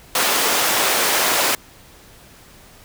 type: high-pass noise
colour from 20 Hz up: pink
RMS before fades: -18 dBFS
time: 0.15-1.55 s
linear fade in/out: 2 ms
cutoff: 510 Hz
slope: 12 dB/octave
effects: pink hiss -46 dBFS RMS until 2.84 s